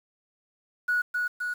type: tone with echo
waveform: sine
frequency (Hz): 1463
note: F#6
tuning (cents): -20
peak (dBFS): -21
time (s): 0.88-1.02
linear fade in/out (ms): 10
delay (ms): 260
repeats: 2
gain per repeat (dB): -3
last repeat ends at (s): 1.54
effects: tanh soft clip ceiling -18 dBFS + 8-bit